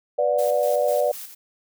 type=chord; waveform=sine; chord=B minor; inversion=none; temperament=equal with one note detuned; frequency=493.9 / 587.3 / 724.8 Hz; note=B4 / D5 / F#5; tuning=0 / 0 / -36 cents; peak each=-23 / -20 / -26 dBFS; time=0.18-1.12 s; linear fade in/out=10 ms
type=noise with tremolo; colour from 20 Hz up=blue; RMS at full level=-36 dBFS; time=0.38-1.35 s; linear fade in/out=10 ms; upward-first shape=square; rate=4 Hz; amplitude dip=55%
effects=none